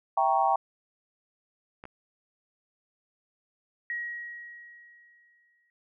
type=chord; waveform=sine; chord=E diminished seventh; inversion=none; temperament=equal; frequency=659.3 / 784 / 932.3 / 1108.7 Hz; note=E5 / G5 / Bb5 / Db6; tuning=0 / 0 / 0 / 0 cents; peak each=-30 / -24 / -27 / -29 dBFS; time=0.17-0.56 s; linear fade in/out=5 ms
type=clicks; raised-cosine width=0.5 ms; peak=-28 dBFS; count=2; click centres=1.839 / 1.854 s
type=tone with exponential decay; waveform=sine; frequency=1900 Hz; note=A#6; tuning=33 cents sharp; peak=-29 dBFS; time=3.9-5.7 s; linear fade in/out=1 ms; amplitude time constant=390 ms
effects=none